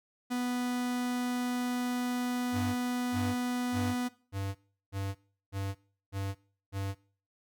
45% pulse tone, 246.9 Hz, B3, in tune, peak -30 dBFS, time 0.3-4.09 s, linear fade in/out 20 ms
square tone bursts, 98 Hz, G2, in tune, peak -33 dBFS, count 8, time 2.52-6.95 s, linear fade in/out 50 ms, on 230 ms, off 370 ms
effects noise-tail reverb RT60 0.4 s tail -19 dB re dry

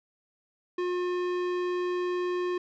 sine tone with tanh clipping, 358.2 Hz, F4, 44 cents sharp, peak -29 dBFS, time 0.78-2.58 s, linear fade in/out 5 ms, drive 17 dB, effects none

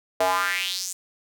square tone with high-pass filter sweep, 92.5 Hz, F#2, in tune, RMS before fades -25 dBFS, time 0.2-0.93 s, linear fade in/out 5 ms, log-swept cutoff 600 to 7800 Hz, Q 3.9, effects none

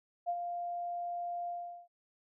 sine tone with ADSR envelope, 698.5 Hz, F5, in tune, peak -29 dBFS, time 0.26-1.88 s, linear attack 31 ms, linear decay 56 ms, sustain -6 dB, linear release 400 ms, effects none

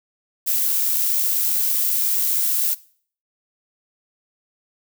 violet noise with amplitude modulation, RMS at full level -19 dBFS, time 0.46-2.75 s, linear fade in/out 20 ms, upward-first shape sine, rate 75 Hz, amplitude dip 25%, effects noise-tail reverb RT60 0.5 s tail -20 dB re dry

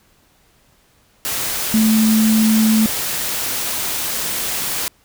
sine tone in noise, 219.3 Hz, A3, 6 cents flat, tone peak -11 dBFS, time 1.74-2.86 s, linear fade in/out 0 ms, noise white, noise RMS -22 dBFS, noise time 1.25-4.88 s, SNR +8 dB, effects pink hiss -56 dBFS RMS until 5.04 s

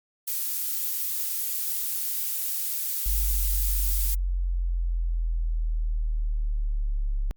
violet noise, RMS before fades -28 dBFS, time 0.27-4.15 s, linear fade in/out 10 ms
sine linear sweep, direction down, 48.56 to 34.65 Hz, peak -23 dBFS, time 3.06-7.31 s, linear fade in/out 0 ms
effects Opus 48 kbps

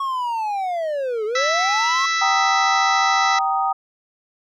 triangle linear two-way sweep, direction down then up, 1108.7 to 415.3 to 1108.7 Hz, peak -19 dBFS, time 0-2.06 s, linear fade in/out 5 ms, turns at 1.25 s
harmonic tone, 659.3 Hz, E5, in tune, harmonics 2 / 3 / 4 / 5 / 6 / 7 / 8 / 9 / 10, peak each -22 / -22 / -33 / -36 / -27 / -36 / -32 / -32 / -42 dBFS, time 1.35-3.39 s, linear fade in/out 5 ms
sine chord, Eb major, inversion first, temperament just, 777.8 / 933.4 / 1244.5 Hz, G5 / Bb5 / Eb6, -14 / +2 / 0 cents, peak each -20 / -25 / -22 dBFS, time 2.21-3.73 s, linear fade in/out 10 ms
effects none

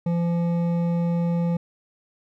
triangle tone with hard clipping, 171 Hz, F3, 36 cents flat, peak -22 dBFS, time 0.06-1.57 s, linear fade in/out 5 ms, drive 13 dB, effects none

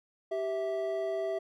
triangle tone pair together, 389.5 / 655 Hz, G4 / E5, -11 / -11 cents, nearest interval major sixth, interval 900 cents, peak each -32 / -30 dBFS, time 0.31-1.39 s, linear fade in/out 10 ms, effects none

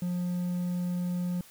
triangle tone, 177.8 Hz, F3, 31 cents sharp, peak -26 dBFS, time 0.02-1.41 s, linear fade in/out 2 ms, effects white hiss -54 dBFS RMS until 1.5 s

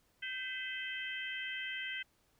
harmonic tone with a mistuned harmonic, 519 Hz, C5, 14 cents flat, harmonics 3 / 4 / 5 / 6, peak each -43 / -42 / -45 / -44 dBFS, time 0.22-2.03 s, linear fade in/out 10 ms, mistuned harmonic 4, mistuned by -43 cents, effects pink hiss -73 dBFS RMS until 2.39 s

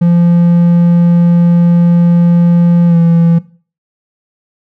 triangle tone with pitch glide, 172.2 to 168.07 Hz, F3 to E3, -24 to +34 cents, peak -3 dBFS, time 0.01-3.39 s, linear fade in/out 10 ms, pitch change -42 cents, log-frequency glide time 2.87-2.96 s, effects noise-tail reverb RT60 0.4 s tail -18 dB re dry

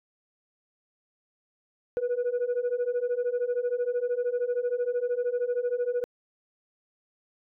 sine beating tone pair, 480.7 / 493.7 Hz, B4 / B4, -47 / -1 cents, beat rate 13 Hz, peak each -27 / -26 dBFS, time 1.97-6.04 s, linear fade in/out 0 ms, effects tanh soft clip ceiling -22 dBFS

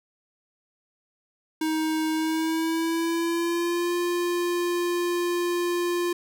square tone with pitch glide, 315.2 to 349.7 Hz, D#4 to F4, +23 to +2 cents, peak -24 dBFS, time 1.61-6.13 s, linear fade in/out 5 ms, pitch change +179 cents, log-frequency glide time 2.12-3.95 s, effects none

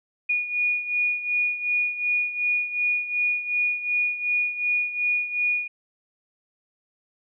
sine beating tone pair, 2450 / 2452.7 Hz, D#7 / D#7, -27 / -25 cents, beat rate 2.7 Hz, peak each -23 / -28 dBFS, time 0.29-5.68 s, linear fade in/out 10 ms, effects none

